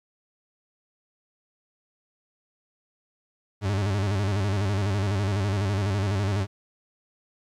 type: tone with vibrato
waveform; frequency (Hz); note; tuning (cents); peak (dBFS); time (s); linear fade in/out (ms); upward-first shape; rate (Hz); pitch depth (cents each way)
40% pulse; 99.5; G2; +26; -22; 3.61-6.47; 50; square; 12; 75
effects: low-pass 7000 Hz 12 dB/octave + 10-bit